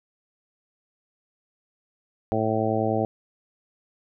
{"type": "harmonic tone", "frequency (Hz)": 110, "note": "A2", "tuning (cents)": 0, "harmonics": [1, 2, 3, 4, 5, 6, 7], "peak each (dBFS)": [-29, -29, -29, -29, -29, -29, -29], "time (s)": [2.32, 3.05], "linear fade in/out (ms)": 0, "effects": []}